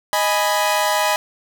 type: chord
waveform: sawtooth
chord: G# minor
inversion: second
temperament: equal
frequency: 622.3 / 830.6 / 987.8 Hz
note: D#5 / G#5 / B5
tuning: 0 / 0 / 0 cents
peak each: -17 dBFS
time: 0.13-1.16 s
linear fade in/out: 0 ms
effects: none